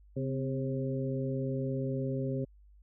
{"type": "harmonic tone with a mistuned harmonic", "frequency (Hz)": 134.2, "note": "C3", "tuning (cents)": 44, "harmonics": [1, 2, 3, 4], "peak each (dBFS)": [-33, -36, -38, -39], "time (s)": [0.16, 2.45], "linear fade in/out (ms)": 10, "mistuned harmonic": 2, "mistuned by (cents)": -55, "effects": ["added 50 Hz sine -55 dBFS peak until 2.82 s"]}